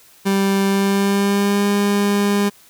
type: tone with pitch glide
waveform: 30% pulse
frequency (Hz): 196 to 202.7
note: G3 to G#3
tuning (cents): 0 to -42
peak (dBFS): -12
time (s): 0.25-2.5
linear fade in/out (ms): 20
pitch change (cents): +58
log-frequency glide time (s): 0.66-1.68
effects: white hiss -49 dBFS RMS until 2.69 s